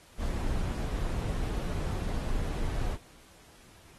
brown noise, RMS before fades -31 dBFS, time 0.17-2.98 s, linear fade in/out 50 ms, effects pink hiss -57 dBFS RMS until 3.98 s + AAC 32 kbps

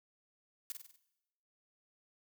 blue noise with echo, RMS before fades -40 dBFS, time 0.7-0.72 s, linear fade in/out 0 ms, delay 48 ms, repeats 5, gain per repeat -5 dB, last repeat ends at 0.96 s, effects noise-tail reverb RT60 0.9 s tail -17 dB re dry

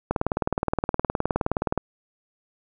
click train, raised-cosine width 1 ms, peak -8 dBFS, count 33, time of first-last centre 0.11-1.777 s, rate 19.2 Hz, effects none

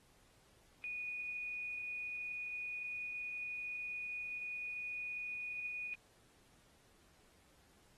sine tone, 2466 Hz, D#7, 16 cents flat, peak -40 dBFS, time 0.84-5.94 s, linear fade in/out 0 ms, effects pink hiss -69 dBFS RMS until 7.97 s + AAC 32 kbps

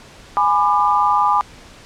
sine chord, G# diminished, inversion none, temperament just, 830.6 / 996.7 / 1196.1 Hz, G#5 / B5 / D6, 0 / +16 / +31 cents, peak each -17 dBFS, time 0.37-1.41 s, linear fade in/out 0 ms, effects pink hiss -42 dBFS RMS until 1.85 s + low-pass 7000 Hz 12 dB/octave

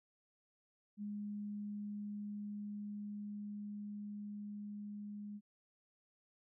sine tone with level ramp, 206.6 Hz, G#3, 9 cents flat, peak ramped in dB -40 to -44 dBFS, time 0.97-5.41 s, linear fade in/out 50 ms, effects none

